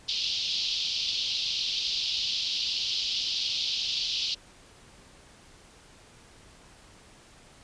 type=band-pass noise; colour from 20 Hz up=white; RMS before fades=-30 dBFS; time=0.08-4.35 s; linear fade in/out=10 ms; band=2900 to 5000 Hz; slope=48 dB/octave; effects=pink hiss -54 dBFS RMS until 7.63 s + resampled to 22050 Hz